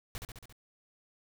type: noise with echo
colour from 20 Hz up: pink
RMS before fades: -39 dBFS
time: 0.15-0.18 s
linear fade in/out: 0 ms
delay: 69 ms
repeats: 5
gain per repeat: -3 dB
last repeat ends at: 0.525 s
effects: none